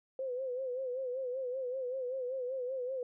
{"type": "tone with vibrato", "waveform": "sine", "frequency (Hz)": 512, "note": "C5", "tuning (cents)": -38, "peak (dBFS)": -34, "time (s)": [0.19, 3.03], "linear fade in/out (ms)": 2, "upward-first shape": "sine", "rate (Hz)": 5.2, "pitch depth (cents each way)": 79, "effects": []}